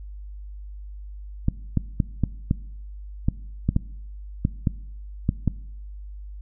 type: clicks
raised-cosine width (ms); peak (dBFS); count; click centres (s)
5; -7; 12; 1.484 / 1.773 / 2.002 / 2.237 / 2.511 / 3.285 / 3.69 / 3.764 / 4.451 / 4.672 / 5.291 / 5.477
effects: noise-tail reverb RT60 0.8 s tail -21 dB re dry + added 50 Hz sine -35 dBFS peak until 6.41 s